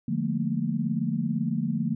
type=chord; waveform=sine; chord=Bb major seventh; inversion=first; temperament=equal with one note detuned; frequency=146.83 / 174.61 / 215.2 / 233.1 Hz; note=D3 / F3 / A3 / Bb3; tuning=0 / 0 / -38 / 0 cents; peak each=-31 / -30 / -30 / -29 dBFS; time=0.08-1.95 s; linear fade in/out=5 ms; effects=none